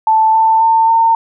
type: tone with pitch steps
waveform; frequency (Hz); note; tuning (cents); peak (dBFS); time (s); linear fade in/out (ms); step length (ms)
sine; 880 / 889.7 / 899.5 / 909.5; A5 / A5 / A5 / A#5; 0 / +19 / +38 / -43; -7; 0.07-1.15; 2; 270
effects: none